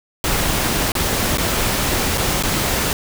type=noise with dropouts; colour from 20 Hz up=pink; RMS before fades=-19 dBFS; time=0.24-2.93 s; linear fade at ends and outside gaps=1 ms; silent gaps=0.919-0.952 / 1.373-1.382 / 2.175-2.179 / 2.426-2.435 s; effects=none